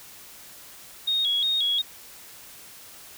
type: tone with vibrato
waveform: sine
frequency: 3520 Hz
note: A7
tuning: in tune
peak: -21 dBFS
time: 1.07-1.82 s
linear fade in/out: 10 ms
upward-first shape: square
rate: 2.8 Hz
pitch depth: 95 cents each way
effects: white hiss -46 dBFS RMS until 3.17 s